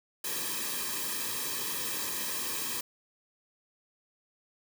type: noise with comb filter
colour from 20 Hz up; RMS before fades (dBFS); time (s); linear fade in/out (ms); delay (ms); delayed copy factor
white; -34; 0.24-2.81; 5; 1.4; -1
effects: none